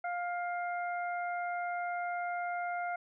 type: harmonic tone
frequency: 704 Hz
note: F5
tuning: 14 cents sharp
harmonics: 1 / 2 / 3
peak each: -34 / -40 / -44 dBFS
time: 0.04-2.96 s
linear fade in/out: 5 ms
effects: none